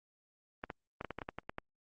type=clicks; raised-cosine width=0.5 ms; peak=-24 dBFS; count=11; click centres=0.639 / 0.702 / 1.011 / 1.047 / 1.107 / 1.187 / 1.218 / 1.289 / 1.386 / 1.495 / 1.584 s; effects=Opus 24 kbps